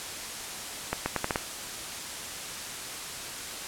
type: accelerating click train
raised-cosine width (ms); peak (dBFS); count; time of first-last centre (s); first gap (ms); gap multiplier
0.5; -11; 6; 0.93-1.359; 130; 0.79
effects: white hiss -37 dBFS RMS until 3.67 s + low-pass 10000 Hz 12 dB/octave